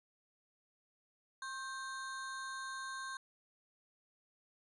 square ring-modulated tone, 1318.5 Hz, E6, in tune, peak -39 dBFS, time 1.42-3.17 s, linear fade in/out 2 ms, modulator 248 Hz, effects resampled to 24000 Hz

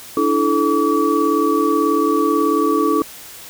sine tone cluster, 291.1 / 329.4 / 433.6 / 1145 Hz, D4 / E4 / A4 / D6, -15 / -1 / -25 / -44 cents, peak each -19 dBFS, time 0.17-3.02 s, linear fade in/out 2 ms, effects white hiss -37 dBFS RMS until 3.49 s

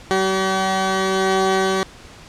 15% pulse tone pair together, 190.4 / 381.5 Hz, F#3 / G4, +50 / -47 cents, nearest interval octave, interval 1203 cents, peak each -15 / -12 dBFS, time 0.11-1.83 s, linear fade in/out 0 ms, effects pink hiss -42 dBFS RMS until 2.28 s + low-pass 7000 Hz 12 dB/octave

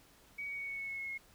sine tone with pitch steps, 2260 / 2246 / 2231 / 2217 / 2203 / 2189 / 2175 / 2162 Hz, C#7 / C#7 / C#7 / C#7 / C#7 / C#7 / C#7 / C#7, +33 / +22 / +11 / 0 / -11 / -22 / -33 / -44 cents, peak -38 dBFS, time 0.38-1.18 s, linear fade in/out 10 ms, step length 100 ms, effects pink hiss -63 dBFS RMS until 1.34 s

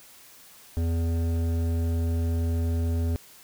triangle tone with hard clipping, 83.3 Hz, E2, 19 cents sharp, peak -25 dBFS, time 0.77-3.16 s, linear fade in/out 0 ms, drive 16 dB, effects white hiss -51 dBFS RMS until 3.43 s

